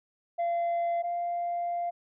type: tone pair in turn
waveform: sine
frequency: 686 / 695.2 Hz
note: F5 / F5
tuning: -31 / -8 cents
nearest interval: unison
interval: 23 cents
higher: second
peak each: -23 / -27 dBFS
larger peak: first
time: 0.38-1.03 / 1.03-1.91 s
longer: second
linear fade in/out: 20 ms
effects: tanh soft clip ceiling -25 dBFS